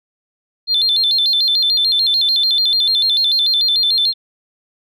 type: tone with vibrato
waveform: sine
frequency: 3852 Hz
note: B7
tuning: 44 cents flat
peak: -11 dBFS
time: 0.67-4.14 s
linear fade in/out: 50 ms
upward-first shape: square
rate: 6.8 Hz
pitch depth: 150 cents each way
effects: tanh soft clip ceiling -7 dBFS